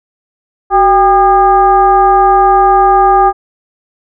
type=tone with frequency modulation; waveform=sine; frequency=796 Hz; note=G5; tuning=26 cents sharp; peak=-4 dBFS; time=0.7-3.33 s; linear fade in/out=50 ms; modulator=420 Hz; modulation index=0.88; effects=none